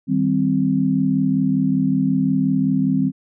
sine chord, C minor, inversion first, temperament just, 156.98 / 196.22 / 261.6 Hz, Eb3 / G3 / C4, +16 / +2 / 0 cents, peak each -22 / -20 / -18 dBFS, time 0.07-3.12 s, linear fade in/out 50 ms, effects none

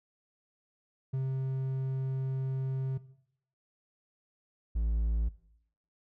triangle tone pair in turn, 132.5 / 55.71 Hz, C3 / A1, +22 / +22 cents, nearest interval octave + minor third, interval 1500 cents, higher first, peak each -27 / -25 dBFS, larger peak second, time 1.13-2.98 / 4.75-5.29 s, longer first, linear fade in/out 10 ms, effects noise-tail reverb RT60 0.7 s tail -17 dB re dry

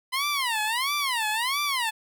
15% pulse tone with vibrato, 1000 Hz, B5, 21 cents sharp, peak -18 dBFS, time 0.12-1.91 s, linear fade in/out 20 ms, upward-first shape sine, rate 1.5 Hz, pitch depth 280 cents each way, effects none

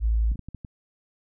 sine tone, 55.4 Hz, A1, 13 cents sharp, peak -19 dBFS, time 0-0.36 s, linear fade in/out 50 ms
clicks, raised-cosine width 5 ms, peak -25 dBFS, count 6, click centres 0.317 / 0.355 / 0.393 / 0.486 / 0.547 / 0.648 s
effects none

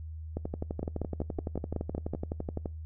two click trains, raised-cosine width 2 ms, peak -20 / -19 dBFS, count 28 / 8, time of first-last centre 0.37-2.658 / 0.83-2.136 s, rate 11.8 / 5.36 Hz, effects noise-tail reverb RT60 0.3 s tail -25 dB re dry + added 79 Hz sine -38 dBFS peak until 2.85 s

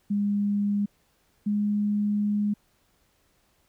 sine tone pair in turn, 203.7 / 207 Hz, G#3 / G#3, -33 / -5 cents, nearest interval unison, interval 28 cents, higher second, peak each -22 dBFS, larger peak neither, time 0.1-0.86 / 1.46-2.54 s, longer second, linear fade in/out 10 ms, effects pink hiss -67 dBFS RMS until 3.68 s

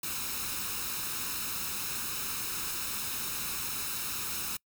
white noise with comb filter, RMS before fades -35 dBFS, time 0.03-4.57 s, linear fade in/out 5 ms, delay 0.76 ms, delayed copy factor +0.6, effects noise-tail reverb RT60 0.1 s tail -25 dB re dry

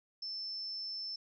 sine tone, 5300 Hz, E8, 9 cents sharp, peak -38 dBFS, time 0.22-1.16 s, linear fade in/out 5 ms, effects none

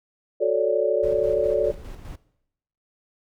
sine chord, D major seventh, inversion first, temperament equal, 370 / 440 / 554.4 / 587.3 Hz, F#4 / A4 / C#5 / D5, 0 / 0 / 0 / 0 cents, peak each -26 / -23 / -24 / -23 dBFS, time 0.4-1.72 s, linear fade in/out 20 ms
brown noise with tremolo, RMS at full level -36 dBFS, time 1.03-2.16 s, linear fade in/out 5 ms, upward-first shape square, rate 4.9 Hz, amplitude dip 45%
effects noise-tail reverb RT60 0.8 s tail -19 dB re dry

